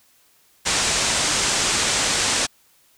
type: low-pass noise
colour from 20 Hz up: white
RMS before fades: -21 dBFS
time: 0.65-2.47 s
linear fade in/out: 20 ms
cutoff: 8600 Hz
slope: 48 dB/octave
effects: white hiss -58 dBFS RMS until 2.97 s